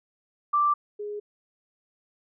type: tone pair in turn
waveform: sine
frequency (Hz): 1174.7 / 415.3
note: D6 / G#4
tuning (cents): 0 / 0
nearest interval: octave + tritone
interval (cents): 1800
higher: first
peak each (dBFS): -19 / -31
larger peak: first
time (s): 0.53-0.74 / 0.99-1.2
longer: neither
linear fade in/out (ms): 10
effects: none